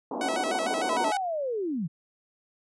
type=band-pass noise; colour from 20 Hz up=pink; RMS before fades=-32 dBFS; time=0.11-1.11 s; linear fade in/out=5 ms; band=230 to 990 Hz; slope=48 dB/octave
type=tone with vibrato; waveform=sawtooth; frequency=696 Hz; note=F5; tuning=6 cents flat; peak=-24 dBFS; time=0.21-1.17 s; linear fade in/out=2 ms; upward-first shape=square; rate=6.6 Hz; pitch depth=120 cents each way
type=linear sweep; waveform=sine; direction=down; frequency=1046.5 to 145 Hz; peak=-27 dBFS; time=0.89-1.88 s; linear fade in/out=20 ms
effects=resampled to 24000 Hz